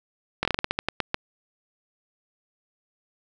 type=slowing click train; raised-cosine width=0.3 ms; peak=-7 dBFS; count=12; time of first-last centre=0.43-1.144 s; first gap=21 ms; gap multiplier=1.21; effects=none